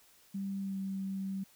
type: tone with pitch glide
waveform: sine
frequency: 196 to 193.19 Hz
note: G3 to G3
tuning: 0 to -25 cents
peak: -34 dBFS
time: 0.34-1.44 s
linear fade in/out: 10 ms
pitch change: -25 cents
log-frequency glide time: 0.6-0.77 s
effects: white hiss -63 dBFS RMS until 1.55 s